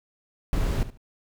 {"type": "noise with echo", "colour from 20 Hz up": "brown", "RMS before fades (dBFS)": -24, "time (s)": [0.53, 0.83], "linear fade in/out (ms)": 0, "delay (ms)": 72, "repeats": 2, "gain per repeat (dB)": -14, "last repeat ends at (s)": 0.974, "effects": []}